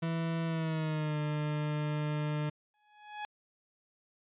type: tone with pitch glide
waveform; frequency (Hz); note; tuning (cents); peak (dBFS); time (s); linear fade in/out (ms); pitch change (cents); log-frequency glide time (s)
40% pulse; 164.81 to 150.26; E3 to D3; 0 to +40; -30; 0.02-2.5; 10; -160; 0.46-1.18
type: tone with exponential growth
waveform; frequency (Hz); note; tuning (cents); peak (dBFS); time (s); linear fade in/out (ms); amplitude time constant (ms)
sawtooth; 840; G#5; +19; -31; 2.74-3.25; 1; 110
effects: resampled to 8000 Hz